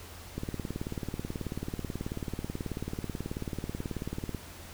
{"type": "click train", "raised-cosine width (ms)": 3, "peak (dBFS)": -21, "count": 74, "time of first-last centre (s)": [0.38, 4.347], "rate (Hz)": 18.4, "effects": ["added 84 Hz sine -49 dBFS peak until 4.73 s", "pink hiss -48 dBFS RMS until 4.73 s"]}